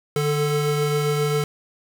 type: tone pair together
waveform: square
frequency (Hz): 149 / 439.5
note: D3 / A4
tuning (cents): +25 / -2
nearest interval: octave + perfect fifth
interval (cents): 1873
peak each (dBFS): -23 / -23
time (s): 0.16-1.44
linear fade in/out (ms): 2
effects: 9-bit